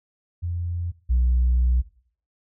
sine tone pair in turn, 86.6 / 61.47 Hz, F2 / B1, -14 / -7 cents, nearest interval tritone, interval 593 cents, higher first, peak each -24 / -15 dBFS, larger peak second, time 0.42-0.92 / 1.09-1.82 s, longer second, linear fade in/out 20 ms, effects noise-tail reverb RT60 0.5 s tail -18 dB re dry + tanh soft clip ceiling -14 dBFS

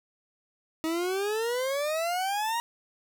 40% pulse exponential sweep, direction up, 315.3 to 953 Hz, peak -26 dBFS, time 0.84-2.6 s, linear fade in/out 0 ms, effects none

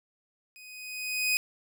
sawtooth tone with level ramp, 2500 Hz, D#7, 8 cents sharp, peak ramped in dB -45 to -19 dBFS, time 0.56-1.37 s, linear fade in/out 0 ms, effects none

